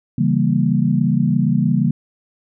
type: chord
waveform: sine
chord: C# diminished seventh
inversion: none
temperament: equal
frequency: 138.59 / 164.81 / 196 / 233.1 Hz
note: C#3 / E3 / G3 / Bb3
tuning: 0 / 0 / 0 / 0 cents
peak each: -19 dBFS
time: 0.18-1.91 s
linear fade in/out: 5 ms
effects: none